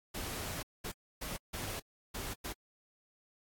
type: noise bursts at uneven times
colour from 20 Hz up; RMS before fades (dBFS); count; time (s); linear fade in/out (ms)
pink; -40; 6; 0.14-0.63 / 0.84-0.92 / 1.21-1.37 / 1.53-1.8 / 2.14-2.34 / 2.44-2.53; 10
effects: AAC 64 kbps